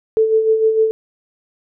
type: tone with tremolo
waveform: sine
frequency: 441.1 Hz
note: A4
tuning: 4 cents sharp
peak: -9 dBFS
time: 0.17-0.91 s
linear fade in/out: 0 ms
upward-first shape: sine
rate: 6.6 Hz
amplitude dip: 55%
effects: none